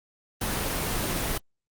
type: noise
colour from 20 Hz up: pink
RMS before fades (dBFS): -28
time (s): 0.41-1.38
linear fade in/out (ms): 5
effects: Opus 24 kbps